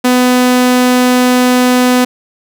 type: tone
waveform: sawtooth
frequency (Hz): 250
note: B3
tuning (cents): +21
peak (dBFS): -3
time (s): 0.04-2.05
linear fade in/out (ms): 10
effects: none